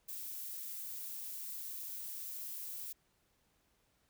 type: noise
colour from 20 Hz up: violet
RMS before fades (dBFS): -44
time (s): 0.08-2.93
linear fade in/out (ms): 10
effects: pink hiss -75 dBFS RMS until 4.09 s